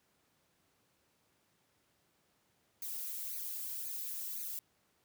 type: noise with flanger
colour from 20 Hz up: violet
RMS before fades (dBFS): -41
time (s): 2.82-4.59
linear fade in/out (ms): 2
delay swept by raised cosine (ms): 0.46 to 2.46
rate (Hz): 1.9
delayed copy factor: +0.8
effects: pink hiss -74 dBFS RMS until 5.04 s + high-pass 100 Hz 12 dB/octave